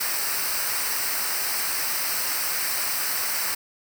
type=noise with comb filter; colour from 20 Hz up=white; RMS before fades=-26 dBFS; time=0-3.55 s; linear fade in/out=10 ms; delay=0.29 ms; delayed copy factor=-0.7; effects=none